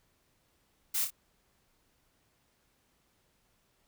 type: noise with echo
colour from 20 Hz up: blue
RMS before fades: -31 dBFS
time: 0.94-1.05 s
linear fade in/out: 10 ms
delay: 28 ms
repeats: 2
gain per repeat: -6 dB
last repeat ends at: 1.106 s
effects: pink hiss -72 dBFS RMS until 3.87 s